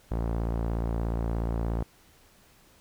sawtooth tone with low-pass filter, 56.9 Hz, A#1, 41 cents flat, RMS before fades -29 dBFS, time 0.11-1.83 s, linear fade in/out 5 ms, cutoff 900 Hz, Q 0.91, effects pink hiss -59 dBFS RMS until 2.8 s

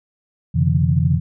sine tone cluster, 88.3 / 131 / 144.6 / 167.5 Hz, F2 / C3 / D3 / E3, +20 / +2 / -27 / +28 cents, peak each -19 dBFS, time 0.54-1.2 s, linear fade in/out 20 ms, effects none

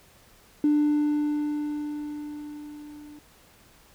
triangle tone with level ramp, 296.8 Hz, D4, 18 cents sharp, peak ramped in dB -14 to -41 dBFS, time 0.64-3.19 s, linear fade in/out 2 ms, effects tanh soft clip ceiling -15 dBFS + pink hiss -56 dBFS RMS until 3.94 s

